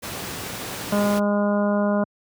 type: noise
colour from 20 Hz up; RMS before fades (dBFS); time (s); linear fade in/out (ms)
pink; -31; 0.02-1.2; 20
type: harmonic tone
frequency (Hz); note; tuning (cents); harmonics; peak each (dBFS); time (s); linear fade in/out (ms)
205; G#3; -22; 1 / 2 / 3 / 4 / 5 / 6 / 7; -20 / -30 / -23 / -34 / -31 / -36 / -34; 0.92-2.04; 5
effects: high-pass 100 Hz 12 dB/octave